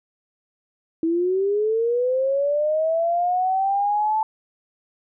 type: linear sweep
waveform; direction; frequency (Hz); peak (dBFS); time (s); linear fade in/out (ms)
sine; up; 321.5 to 880; -18; 1.03-4.23; 2
effects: none